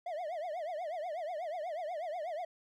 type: tone with vibrato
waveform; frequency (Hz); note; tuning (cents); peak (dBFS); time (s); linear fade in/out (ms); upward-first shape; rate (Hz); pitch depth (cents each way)
triangle; 659.3; E5; 0; -34; 0.06-2.45; 5; triangle; 8.2; 230
effects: none